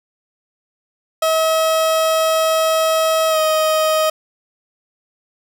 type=tone with pitch glide; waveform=30% pulse; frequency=641 to 627.4 Hz; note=E5 to D#5; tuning=-49 to +14 cents; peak=-11 dBFS; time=1.22-4.1 s; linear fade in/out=5 ms; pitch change=-37 cents; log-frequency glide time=3.29-3.38 s; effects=none